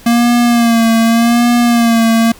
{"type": "tone with vibrato", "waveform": "square", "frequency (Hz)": 233.2, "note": "A#3", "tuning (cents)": 1, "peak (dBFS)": -8, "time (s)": [0.06, 2.32], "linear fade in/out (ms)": 5, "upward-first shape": "sine", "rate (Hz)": 0.85, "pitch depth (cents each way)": 48, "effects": ["pink hiss -39 dBFS RMS until 2.39 s"]}